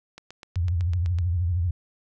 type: click train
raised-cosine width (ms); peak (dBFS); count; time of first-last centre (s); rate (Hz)
0.2; -24; 9; 0.18-1.186; 7.95
type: tone with vibrato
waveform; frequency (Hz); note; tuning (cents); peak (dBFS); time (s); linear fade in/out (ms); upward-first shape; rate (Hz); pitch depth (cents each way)
sine; 87.31; F2; 0; -21; 0.56-1.71; 5; triangle; 13; 150
effects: none